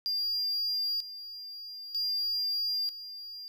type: tone with tremolo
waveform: triangle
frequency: 4799 Hz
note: D8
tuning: 37 cents sharp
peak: -27 dBFS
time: 0.06-3.48 s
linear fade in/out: 0 ms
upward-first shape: square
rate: 0.53 Hz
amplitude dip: 75%
effects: none